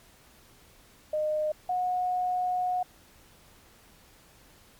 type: tone pair in turn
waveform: sine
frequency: 612 / 727.8 Hz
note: D#5 / F#5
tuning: -29 / -29 cents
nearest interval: minor third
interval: 300 cents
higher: second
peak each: -25 dBFS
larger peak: neither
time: 1.13-1.52 / 1.69-2.83 s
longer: second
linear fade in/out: 5 ms
effects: pink hiss -57 dBFS RMS until 4.79 s + MP3 96 kbps